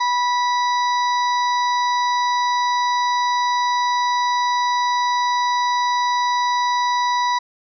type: harmonic tone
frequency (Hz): 980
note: B5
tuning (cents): -14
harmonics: 1 / 2 / 4 / 5 / 6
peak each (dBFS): -17 / -27 / -29 / -34 / -38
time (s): 0-7.39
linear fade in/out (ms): 10
effects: none